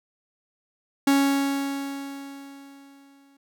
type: tone with exponential decay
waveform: 45% pulse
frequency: 277.2 Hz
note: C#4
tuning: in tune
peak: -16 dBFS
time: 1.07-3.37 s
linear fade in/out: 5 ms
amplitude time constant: 500 ms
effects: none